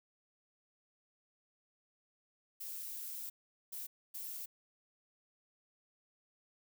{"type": "noise bursts at uneven times", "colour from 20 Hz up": "violet", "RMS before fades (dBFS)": -44, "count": 3, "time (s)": [[2.6, 3.3], [3.72, 3.87], [4.14, 4.46]], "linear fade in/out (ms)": 10, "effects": []}